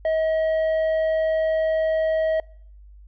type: tone with tanh clipping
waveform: sine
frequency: 637 Hz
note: D#5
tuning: 41 cents sharp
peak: -20 dBFS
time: 0.05-2.4 s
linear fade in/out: 2 ms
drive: 6 dB
effects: noise-tail reverb RT60 0.7 s tail -26 dB re dry + added 50 Hz sine -43 dBFS peak until 3.07 s